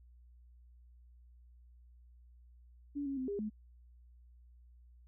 sine tone with pitch steps, 286.3 / 275.2 / 259.1 / 404.1 / 213.5 Hz, D4 / C#4 / C4 / G#4 / G#3, -44 / -12 / -17 / -47 / +48 cents, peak -35 dBFS, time 2.95-3.5 s, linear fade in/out 20 ms, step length 110 ms, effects added 60 Hz sine -57 dBFS peak until 5.07 s

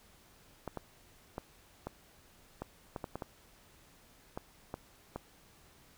clicks, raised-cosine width 1 ms, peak -24 dBFS, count 12, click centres 0.677 / 0.773 / 1.381 / 1.87 / 2.62 / 2.962 / 3.042 / 3.156 / 3.222 / 4.375 / 4.741 / 5.16 s, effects pink hiss -62 dBFS RMS until 5.97 s

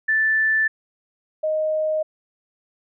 sine tone pair in turn, 1760 / 622.3 Hz, A6 / D#5, 0 / 0 cents, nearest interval octave + tritone, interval 1800 cents, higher first, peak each -16 / -19 dBFS, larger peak first, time 0.08-0.68 / 1.43-2.03 s, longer neither, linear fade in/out 10 ms, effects none

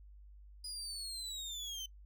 30% pulse linear sweep, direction down, 4970 to 3048 Hz, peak -38 dBFS, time 0.64-1.86 s, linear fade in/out 5 ms, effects noise-tail reverb RT60 0.1 s tail -23 dB re dry + added 50 Hz sine -53 dBFS peak until 2.05 s

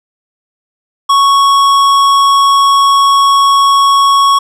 sine tone with tanh clipping, 1108.7 Hz, C#6, in tune, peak -7 dBFS, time 1.09-4.39 s, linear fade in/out 10 ms, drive 15 dB, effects none

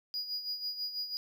triangle tone with tremolo, 4900 Hz, D#8, 27 cents flat, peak -31 dBFS, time 0.14-1.17 s, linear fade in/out 0 ms, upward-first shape sine, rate 6.1 Hz, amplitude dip 65%, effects none

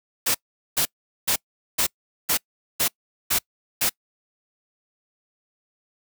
white noise bursts, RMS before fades -21 dBFS, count 8, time 0.26-3.896 s, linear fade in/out 10 ms, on 87 ms, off 420 ms, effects noise-tail reverb RT60 0.1 s tail -26 dB re dry

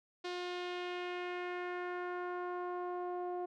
sawtooth tone with low-pass filter sweep, 357 Hz, F4, 38 cents sharp, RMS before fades -40 dBFS, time 0.24-3.46 s, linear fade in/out 10 ms, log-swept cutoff 4300 to 720 Hz, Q 1.8, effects none

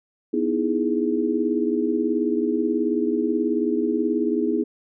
sine chord, E major seventh, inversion second, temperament equal, 246.9 / 311.1 / 329.6 / 415.3 Hz, B3 / D#4 / E4 / G#4, 0 / 0 / 0 / 0 cents, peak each -25 dBFS, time 0.33-4.64 s, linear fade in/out 10 ms, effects none

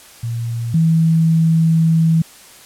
sine tone pair in turn, 116.9 / 162.71 Hz, A#2 / E3, +5 / -22 cents, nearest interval tritone, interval 573 cents, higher second, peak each -19 / -10 dBFS, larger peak second, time 0.23-0.74 / 0.74-2.22 s, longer second, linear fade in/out 5 ms, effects white hiss -42 dBFS RMS until 2.65 s + low-pass 12000 Hz 12 dB/octave

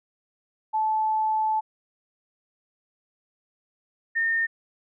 sine tone pair in turn, 870 / 1823.9 Hz, A5 / A#6, -20 / -38 cents, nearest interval octave + minor second, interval 1282 cents, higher second, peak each -21 dBFS, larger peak neither, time 0.73-1.61 / 4.15-4.47 s, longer first, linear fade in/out 20 ms, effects none

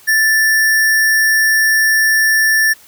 sine tone with sample-and-hold, 1760 Hz, A6, in tune, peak -9 dBFS, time 0.07-2.74 s, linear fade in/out 20 ms, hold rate 7350 Hz, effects white hiss -44 dBFS RMS until 2.87 s

